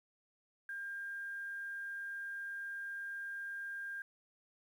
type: tone with quantisation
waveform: sine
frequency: 1602 Hz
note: G6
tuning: 37 cents sharp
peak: -40 dBFS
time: 0.69-4.02 s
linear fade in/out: 2 ms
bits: 11
effects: none